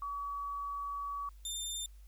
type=tone pair in turn; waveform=sine / 20% pulse; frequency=1137 / 3595 Hz; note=C#6 / A7; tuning=+44 / +36 cents; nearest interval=octave + minor sixth; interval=1992 cents; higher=second; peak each=-36 / -31 dBFS; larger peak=second; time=0.02-1.29 / 1.45-1.86 s; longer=first; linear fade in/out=2 ms; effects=added 50 Hz sine -51 dBFS peak until 2.07 s + white hiss -70 dBFS RMS until 2.07 s